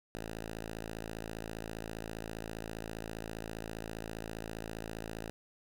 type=tone; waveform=5% pulse; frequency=55 Hz; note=A1; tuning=in tune; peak=-29 dBFS; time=0.15-5.3 s; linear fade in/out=0 ms; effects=none